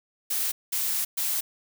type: noise bursts at uneven times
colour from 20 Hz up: blue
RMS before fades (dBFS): -27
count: 3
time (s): 0.3-0.52 / 0.72-1.05 / 1.17-1.41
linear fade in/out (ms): 10
effects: none